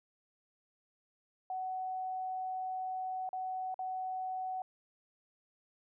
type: tone with dropouts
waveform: sine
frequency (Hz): 748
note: F#5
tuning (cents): +19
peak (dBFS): -35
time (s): 1.5-4.62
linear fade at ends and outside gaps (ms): 2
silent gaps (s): 3.291-3.33 / 3.743-3.791
effects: none